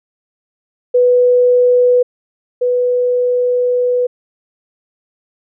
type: tone pair in turn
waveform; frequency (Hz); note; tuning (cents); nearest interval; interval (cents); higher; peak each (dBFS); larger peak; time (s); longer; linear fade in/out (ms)
sine; 493.9 / 493.9; B4 / B4; 0 / 0; unison; 0; neither; -7 / -11; first; 0.94-2.03 / 2.61-4.07; second; 10
effects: none